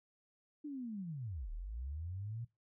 sine linear two-way sweep, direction down then up, 304.5 to 35.33 to 120.6 Hz, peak -40 dBFS, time 0.64-2.45 s, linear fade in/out 10 ms, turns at 1.51 s, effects noise-tail reverb RT60 0.2 s tail -18 dB re dry

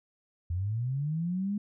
sine linear sweep, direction up, 82.41 to 209.5 Hz, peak -28 dBFS, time 0.5-1.58 s, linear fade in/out 5 ms, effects none

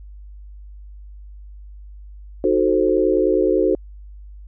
sine chord, D# diminished seventh, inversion none, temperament equal, 311.1 / 370 / 440 / 523.3 Hz, D#4 / F#4 / A4 / C5, 0 / 0 / 0 / 0 cents, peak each -21 / -18 / -20 / -21 dBFS, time 2.44-3.75 s, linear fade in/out 2 ms, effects added 50 Hz sine -36 dBFS peak until 4.47 s

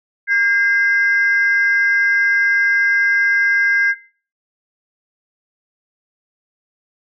sine tone pair together, 1612 / 2067 Hz, G6 / C7, +48 / -22 cents, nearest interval major third, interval 430 cents, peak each -13 / -16 dBFS, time 0.27-3.95 s, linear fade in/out 50 ms, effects noise-tail reverb RT60 0.4 s tail -18 dB re dry + tanh soft clip ceiling -6 dBFS

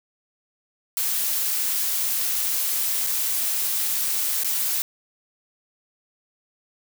blue noise with dropouts, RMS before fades -24 dBFS, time 0.97-4.82 s, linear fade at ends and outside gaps 1 ms, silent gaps 3.066-3.07 / 4.435-4.445 s, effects none

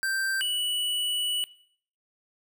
square tone pair in turn, 1568 / 2950 Hz, G6 / F#7, 0 / -6 cents, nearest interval major seventh, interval 1094 cents, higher second, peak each -26 dBFS, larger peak neither, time 0.03-0.41 / 0.41-1.44 s, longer second, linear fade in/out 0 ms, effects noise-tail reverb RT60 0.6 s tail -20 dB re dry

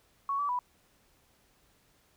sine tone with pitch steps, 1112 / 1151 / 987 Hz, C#6 / D6 / B5, +5 / -35 / -1 cents, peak -28 dBFS, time 0.29-0.59 s, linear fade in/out 2 ms, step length 100 ms, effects pink hiss -67 dBFS RMS until 2.16 s

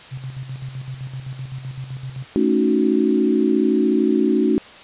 sine tone with tremolo, 130.81 Hz, C3, in tune, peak -26 dBFS, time 0.11-2.25 s, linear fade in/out 20 ms, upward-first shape square, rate 7.8 Hz, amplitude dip 60%
sine chord, D# half-diminished seventh, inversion second, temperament equal, 220 / 277.2 / 311.1 / 370 Hz, A3 / C#4 / D#4 / F#4, 0 / 0 / 0 / 0 cents, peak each -20 dBFS, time 2.36-4.58 s, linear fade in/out 0 ms
effects white hiss -41 dBFS RMS until 4.83 s + resampled to 8000 Hz

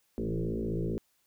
sine tone with frequency modulation, 110 Hz, A2, in tune, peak -29 dBFS, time 0.18-0.98 s, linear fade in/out 0 ms, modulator 55.6 Hz, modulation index 6.1, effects white hiss -72 dBFS RMS until 1.26 s

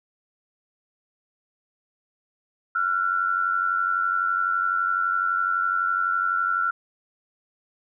sine tone pair together, 1356 / 1447.9 Hz, E6 / F#6, +49 / -38 cents, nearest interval minor second, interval 113 cents, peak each -22 / -26 dBFS, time 2.75-6.71 s, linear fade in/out 5 ms, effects none

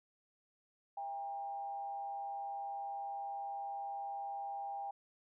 sine tone with frequency modulation, 800 Hz, G5, 35 cents sharp, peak -39 dBFS, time 0.97-4.91 s, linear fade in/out 5 ms, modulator 140 Hz, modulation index 0.38, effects none

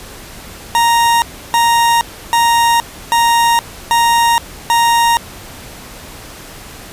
40% pulse tone bursts, 933 Hz, A#5, 1 cent sharp, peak -8 dBFS, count 6, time 0.75-5.17 s, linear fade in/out 0 ms, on 470 ms, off 320 ms, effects pink hiss -33 dBFS RMS until 6.92 s + resampled to 32000 Hz

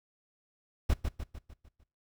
brown noise with echo, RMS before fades -25 dBFS, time 0.89-0.94 s, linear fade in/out 10 ms, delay 150 ms, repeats 6, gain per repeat -6 dB, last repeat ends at 1.84 s, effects noise-tail reverb RT60 0.4 s tail -22 dB re dry

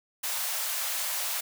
white high-pass noise, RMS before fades -31 dBFS, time 0.23-1.41 s, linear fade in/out 10 ms, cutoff 560 Hz, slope 48 dB/octave, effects none

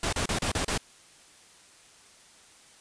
pink noise bursts, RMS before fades -28 dBFS, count 6, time 0.03-0.777 s, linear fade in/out 2 ms, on 97 ms, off 33 ms, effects white hiss -55 dBFS RMS until 2.8 s + resampled to 22050 Hz

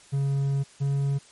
triangle tone pair in turn, 138.59 / 139.47 Hz, C#3 / C#3, 0 / +11 cents, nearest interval unison, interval 11 cents, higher second, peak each -20 dBFS, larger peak neither, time 0.12-0.64 / 0.8-1.19 s, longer first, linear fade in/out 20 ms, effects white hiss -53 dBFS RMS until 1.31 s + MP3 48 kbps

